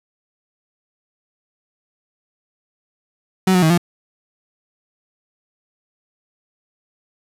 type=tone with pitch steps; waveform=35% pulse; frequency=187.5 / 181.7 / 159 / 173.3 Hz; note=F#3 / F#3 / D#3 / F3; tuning=+23 / -31 / +38 / -13 cents; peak=-10 dBFS; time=3.47-3.778 s; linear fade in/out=5 ms; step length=77 ms; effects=resampled to 32000 Hz + 7-bit